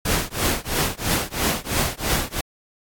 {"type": "noise with tremolo", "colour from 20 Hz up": "pink", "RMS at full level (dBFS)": -19, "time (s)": [0.05, 2.41], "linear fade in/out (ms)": 5, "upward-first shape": "triangle", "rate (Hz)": 3, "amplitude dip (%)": 100, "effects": ["AAC 64 kbps"]}